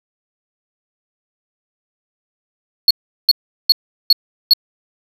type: tone bursts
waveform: triangle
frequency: 4350 Hz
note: C#8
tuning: 33 cents flat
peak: -4 dBFS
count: 5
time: 2.88-4.535 s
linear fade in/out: 2 ms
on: 27 ms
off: 380 ms
effects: none